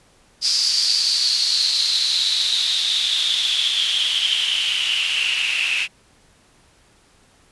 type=noise with band-pass filter sweep; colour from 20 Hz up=white; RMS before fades=-20 dBFS; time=0.41-5.88 s; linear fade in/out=50 ms; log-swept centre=4900 to 2600 Hz; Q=9.2; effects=pink hiss -55 dBFS RMS until 7.51 s + resampled to 24000 Hz